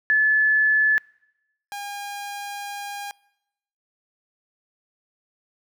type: tone pair in turn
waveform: sine / sawtooth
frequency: 1728 / 810.6 Hz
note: A6 / G#5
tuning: -32 / -42 cents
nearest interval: octave + minor second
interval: 1310 cents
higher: first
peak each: -15 / -27 dBFS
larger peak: first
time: 0.1-0.98 / 1.72-3.11 s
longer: second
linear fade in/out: 0 ms
effects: noise-tail reverb RT60 0.9 s tail -25 dB re dry